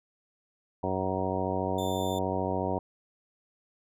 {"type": "harmonic tone", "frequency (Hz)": 93.9, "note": "F#2", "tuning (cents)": 26, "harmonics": [1, 2, 3, 4, 5, 6, 7, 8, 10], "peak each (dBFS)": [-36, -36, -36, -36, -36, -36, -36, -36, -36], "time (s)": [0.83, 2.79], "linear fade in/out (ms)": 5}
{"type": "tone", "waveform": "sawtooth", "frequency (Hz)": 3549, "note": "A7", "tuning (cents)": 14, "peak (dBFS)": -37, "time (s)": [1.78, 2.19], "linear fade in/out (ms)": 5}
{"effects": []}